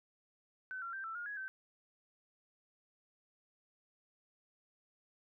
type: tone with pitch steps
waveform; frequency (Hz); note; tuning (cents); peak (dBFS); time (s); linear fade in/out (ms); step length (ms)
sine; 1519 / 1370 / 1567 / 1331 / 1425 / 1668 / 1545; F#6 / F6 / G6 / E6 / F6 / G#6 / G6; +45 / -34 / -1 / +16 / +34 / +7 / -26; -40; 0.71-1.48; 0; 110
effects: none